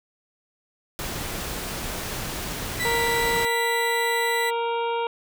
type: noise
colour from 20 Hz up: pink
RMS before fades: -31 dBFS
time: 0.99-3.45 s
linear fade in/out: 0 ms
type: tone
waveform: 35% pulse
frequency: 1975.5 Hz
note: B6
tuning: in tune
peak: -23 dBFS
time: 2.79-4.51 s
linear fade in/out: 20 ms
type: harmonic tone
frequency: 466.2 Hz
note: A#4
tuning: in tune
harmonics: 1 / 2 / 3 / 5 / 6 / 7 / 8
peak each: -26 / -26 / -37 / -38 / -39 / -42 / -45 dBFS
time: 2.85-5.07 s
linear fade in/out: 2 ms
effects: none